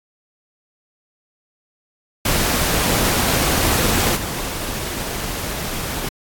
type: noise with level steps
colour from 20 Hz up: pink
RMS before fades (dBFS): -18 / -26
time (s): 2.25-6.09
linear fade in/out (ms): 5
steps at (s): 4.15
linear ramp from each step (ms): 20
effects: AAC 64 kbps